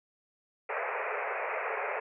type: band-pass noise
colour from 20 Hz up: pink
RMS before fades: -34 dBFS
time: 0.69-2 s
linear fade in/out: 5 ms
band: 410 to 2500 Hz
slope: 96 dB/octave
effects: none